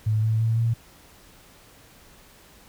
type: tone with pitch steps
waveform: sine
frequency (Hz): 108.4 / 110.68 / 113 / 115.38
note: A2 / A2 / A2 / A#2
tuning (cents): -25 / +11 / +47 / -17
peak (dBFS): -19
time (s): 0.06-0.74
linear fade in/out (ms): 10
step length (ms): 170
effects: pink hiss -52 dBFS RMS until 2.68 s